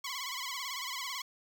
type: tone with vibrato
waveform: 10% pulse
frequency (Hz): 1055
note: C6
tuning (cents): +14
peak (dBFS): -28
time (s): 0.04-1.22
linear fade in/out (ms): 5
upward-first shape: sine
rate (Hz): 18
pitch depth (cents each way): 120
effects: none